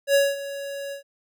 square tone with ADSR envelope, 559 Hz, C#5, 14 cents sharp, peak -15 dBFS, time 0.07-1.03 s, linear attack 76 ms, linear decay 210 ms, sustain -16 dB, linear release 110 ms, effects none

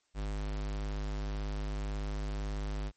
square tone, 50.9 Hz, G#1, 34 cents flat, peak -34 dBFS, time 0.14-2.92 s, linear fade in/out 50 ms, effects white hiss -75 dBFS RMS until 2.96 s + MP3 32 kbps

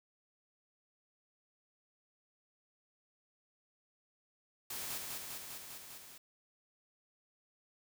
white noise with echo, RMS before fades -42 dBFS, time 4.7-4.98 s, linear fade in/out 5 ms, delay 200 ms, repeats 6, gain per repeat -2 dB, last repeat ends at 6.18 s, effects none

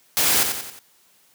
white noise with echo, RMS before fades -19 dBFS, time 0.17-0.43 s, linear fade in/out 0 ms, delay 90 ms, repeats 4, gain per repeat -6 dB, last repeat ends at 0.79 s, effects white hiss -58 dBFS RMS until 1.34 s + high-pass 100 Hz 12 dB/octave

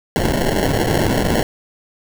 violet noise with sample-and-hold, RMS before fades -17 dBFS, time 0.16-1.43 s, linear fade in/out 0 ms, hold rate 1225 Hz, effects none

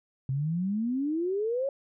sine exponential sweep, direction up, 129.1 to 563 Hz, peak -26 dBFS, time 0.29-1.69 s, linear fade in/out 2 ms, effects none

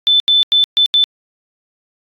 sine tone bursts at uneven times, 3520 Hz, A7, in tune, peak -8 dBFS, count 5, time 0.07-0.2 / 0.28-0.43 / 0.52-0.64 / 0.77-0.86 / 0.94-1.04 s, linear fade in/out 0 ms, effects AAC 48 kbps

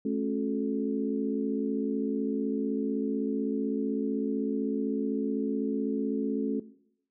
harmonic tone with a mistuned harmonic, 72 Hz, D2, 34 cents flat, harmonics 3 / 4 / 5 / 6, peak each -30 / -30 / -37 / -35 dBFS, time 0.05-6.6 s, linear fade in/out 5 ms, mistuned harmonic 4, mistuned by -100 cents, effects noise-tail reverb RT60 0.7 s tail -18 dB re dry

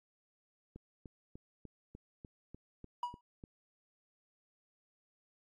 click train, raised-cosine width 3 ms, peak -36 dBFS, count 10, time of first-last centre 0.76-3.439 s, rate 3.36 Hz
triangle tone with exponential decay, 970 Hz, B5, 31 cents flat, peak -29 dBFS, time 3.03-3.21 s, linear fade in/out 2 ms, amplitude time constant 37 ms
effects AAC 32 kbps

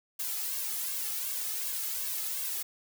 blue noise with flanger, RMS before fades -34 dBFS, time 0.19-2.63 s, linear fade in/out 10 ms, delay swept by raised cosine 1.8 to 2.38 ms, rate 2.7 Hz, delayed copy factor +0.95, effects none

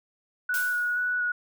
sine tone with vibrato, 1466 Hz, F#6, 16 cents flat, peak -24 dBFS, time 0.49-1.32 s, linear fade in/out 5 ms, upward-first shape square, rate 2.1 Hz, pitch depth 11 cents each way
blue noise with exponential decay, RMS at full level -31 dBFS, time 0.54-1.14 s, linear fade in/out 1 ms, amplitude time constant 130 ms
effects none

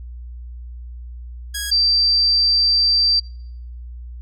10% pulse / sine tone pair in turn, 1653 / 4685 Hz, G#6 / D8, -9 / -5 cents, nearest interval octave + tritone, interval 1804 cents, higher second, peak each -15 / -13 dBFS, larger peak second, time 1.54-1.71 / 1.71-3.2 s, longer second, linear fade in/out 10 ms, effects noise-tail reverb RT60 0.7 s tail -26 dB re dry + added 60 Hz sine -31 dBFS peak until 4.21 s

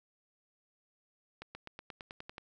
accelerating click train, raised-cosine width 0.3 ms, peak -28 dBFS, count 10, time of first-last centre 1.42-2.381 s, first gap 130 ms, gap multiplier 0.95, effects none

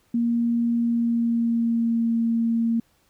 sine tone with pitch glide, 234.7 to 229.9 Hz, A#3 to A#3, +12 to -24 cents, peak -19 dBFS, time 0.14-2.8 s, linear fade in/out 5 ms, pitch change -36 cents, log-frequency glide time 0.76-2.16 s, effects pink hiss -64 dBFS RMS until 3.09 s

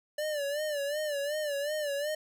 square tone with vibrato, 587.3 Hz, D5, in tune, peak -31 dBFS, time 0.18-2.15 s, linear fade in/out 5 ms, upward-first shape sine, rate 2.7 Hz, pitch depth 86 cents each way, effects none

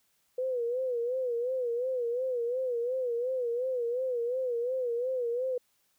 sine tone with vibrato, 493.9 Hz, B4, in tune, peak -28 dBFS, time 0.38-5.58 s, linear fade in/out 5 ms, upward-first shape sine, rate 2.8 Hz, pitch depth 100 cents each way, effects white hiss -72 dBFS RMS until 5.98 s

